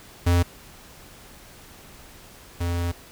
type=tone pair in turn; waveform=square; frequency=87.31 / 86.46 Hz; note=F2 / F2; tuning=0 / -17 cents; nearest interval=unison; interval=17 cents; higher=first; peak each=-17 / -24 dBFS; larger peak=first; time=0.26-0.43 / 2.6-2.92 s; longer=second; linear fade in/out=10 ms; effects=pink hiss -47 dBFS RMS until 3.11 s

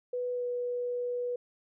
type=tone with pitch glide; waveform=sine; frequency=493.9 to 489.1 Hz; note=B4 to B4; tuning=0 to -17 cents; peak=-30 dBFS; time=0.13-1.36 s; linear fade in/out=5 ms; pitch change=-17 cents; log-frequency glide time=0.32-0.45 s; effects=none

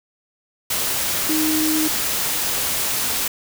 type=tone in noise; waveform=sine; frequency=311.1 Hz; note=D#4; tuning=in tune; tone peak=-19 dBFS; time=1.29-1.88 s; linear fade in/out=5 ms; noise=white; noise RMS=-22 dBFS; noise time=0.7-3.28 s; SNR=0 dB; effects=none

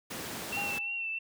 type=noise; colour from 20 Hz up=pink; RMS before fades=-38 dBFS; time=0.1-0.79 s; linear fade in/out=10 ms
type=tone with vibrato; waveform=sine; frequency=2700 Hz; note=E7; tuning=41 cents sharp; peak=-32 dBFS; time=0.52-1.19 s; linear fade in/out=10 ms; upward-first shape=triangle; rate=3 Hz; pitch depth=41 cents each way
type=tone with exponential decay; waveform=triangle; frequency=811 Hz; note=G#5; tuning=41 cents flat; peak=-33 dBFS; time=0.57-1.17 s; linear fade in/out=1 ms; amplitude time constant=130 ms
effects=high-pass 150 Hz 12 dB/octave

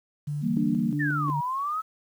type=tone; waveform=sine; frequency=146.83 Hz; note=D3; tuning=in tune; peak=-27 dBFS; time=0.27-1.41 s; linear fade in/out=10 ms
type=chord; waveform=sine; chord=E half-diminished seventh; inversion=third; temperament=equal; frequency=146.83 / 164.81 / 196 / 233.1 Hz; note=D3 / E3 / G3 / Bb3; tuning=0 / 0 / 0 / 0 cents; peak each=-26 / -30 / -28 / -25 dBFS; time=0.41-0.95 s; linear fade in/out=50 ms
type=tone with tremolo; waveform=sine; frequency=293.7 Hz; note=D4; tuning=in tune; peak=-27 dBFS; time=0.57-1.3 s; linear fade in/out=0 ms; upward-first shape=square; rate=2.8 Hz; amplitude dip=50%
type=exponential two-way sweep; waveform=sine; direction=down then up; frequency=1869 to 932.3 to 1311 Hz; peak=-26 dBFS; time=0.99-1.82 s; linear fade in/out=20 ms; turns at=1.37 s
effects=9-bit

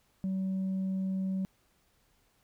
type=tone; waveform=sine; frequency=190 Hz; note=F#3; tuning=46 cents sharp; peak=-27 dBFS; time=0.24-1.45 s; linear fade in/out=0 ms; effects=tanh soft clip ceiling -28 dBFS + pink hiss -70 dBFS RMS until 2.43 s

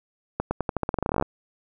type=accelerating click train; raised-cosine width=1 ms; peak=-10 dBFS; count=19; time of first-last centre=0.4-1.225 s; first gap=110 ms; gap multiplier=0.88; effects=none

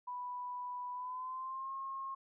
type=tone with pitch glide; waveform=sine; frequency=987.8 to 1077.2 Hz; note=B5 to C#6; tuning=0 to -50 cents; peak=-39 dBFS; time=0.07-2.15 s; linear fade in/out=10 ms; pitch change=+150 cents; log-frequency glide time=0.93-1.72 s; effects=none

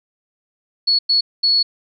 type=tone bursts at uneven times; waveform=sine; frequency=4386 Hz; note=C#8; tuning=19 cents flat; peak=-12 dBFS; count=3; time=0.87-0.99 / 1.09-1.21 / 1.43-1.63 s; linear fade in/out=10 ms; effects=none

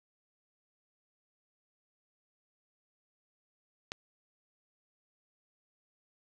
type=click; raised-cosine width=0.2 ms; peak=-19 dBFS; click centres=3.919 s; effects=none

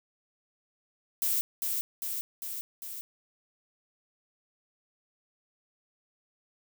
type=noise with echo; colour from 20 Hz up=violet; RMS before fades=-28 dBFS; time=1.22-1.41 s; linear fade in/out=0 ms; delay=400 ms; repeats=4; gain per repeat=-3 dB; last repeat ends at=3.01 s; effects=none

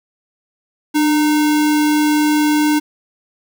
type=tone with sample-and-hold; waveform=sine; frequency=299.5 Hz; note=D4; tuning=34 cents sharp; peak=-11 dBFS; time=0.94-2.8 s; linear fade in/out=20 ms; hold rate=1225 Hz; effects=none

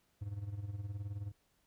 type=tone with tremolo; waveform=triangle; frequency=101.4 Hz; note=G#2; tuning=41 cents flat; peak=-34 dBFS; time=0.21-1.32 s; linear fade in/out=10 ms; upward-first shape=sine; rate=19 Hz; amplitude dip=70%; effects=pink hiss -75 dBFS RMS until 1.66 s

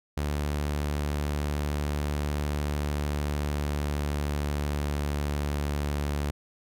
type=tone with pitch glide; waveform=sawtooth; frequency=73.42 to 72.66 Hz; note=D2 to D2; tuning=0 to -18 cents; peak=-23 dBFS; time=0.17-6.31 s; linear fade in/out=5 ms; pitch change=-18 cents; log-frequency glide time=2.56-5.91 s; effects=none

